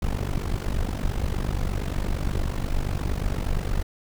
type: noise with amplitude modulation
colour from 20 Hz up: brown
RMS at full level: -22 dBFS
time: 0.02-3.83 s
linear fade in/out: 5 ms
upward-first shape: sine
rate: 48.5 Hz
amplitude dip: 85%
effects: none